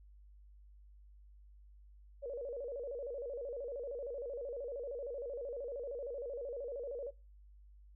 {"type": "tone with vibrato", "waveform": "sine", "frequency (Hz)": 518, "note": "C5", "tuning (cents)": -17, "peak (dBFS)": -39, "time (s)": [2.22, 7.11], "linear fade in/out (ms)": 20, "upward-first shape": "square", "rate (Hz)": 13, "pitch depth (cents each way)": 140, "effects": ["noise-tail reverb RT60 0.3 s tail -22 dB re dry", "added 50 Hz sine -56 dBFS peak until 7.95 s"]}